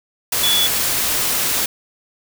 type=tone in noise; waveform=sine; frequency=3420 Hz; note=A7; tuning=50 cents flat; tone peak=-15 dBFS; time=0.43-0.67 s; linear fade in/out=5 ms; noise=white; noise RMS=-19 dBFS; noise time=0.32-1.66 s; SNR=+1 dB; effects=none